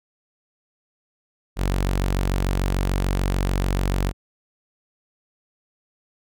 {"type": "tone", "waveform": "sawtooth", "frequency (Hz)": 46.82, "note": "F#1", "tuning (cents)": 21, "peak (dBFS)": -16, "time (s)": [1.56, 4.13], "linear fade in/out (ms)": 50, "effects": []}